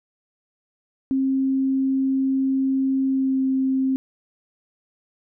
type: tone with pitch glide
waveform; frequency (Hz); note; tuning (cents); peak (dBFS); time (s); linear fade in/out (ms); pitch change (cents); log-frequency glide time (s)
sine; 267 to 264.5; C4 to C4; +35 to +19; -18; 1.11-3.96; 0; -16; 3.07-3.43
effects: none